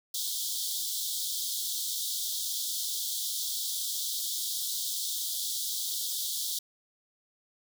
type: high-pass noise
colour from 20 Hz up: pink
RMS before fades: -33 dBFS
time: 0.14-6.59 s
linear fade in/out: 5 ms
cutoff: 3300 Hz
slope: 96 dB/octave
effects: none